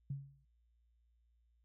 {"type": "tone with exponential decay", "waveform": "sine", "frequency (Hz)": 138.7, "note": "C#3", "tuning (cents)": 1, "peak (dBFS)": -35, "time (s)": [0.1, 0.45], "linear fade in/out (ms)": 5, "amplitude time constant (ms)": 75, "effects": ["added 58 Hz sine -70 dBFS peak until 1.64 s"]}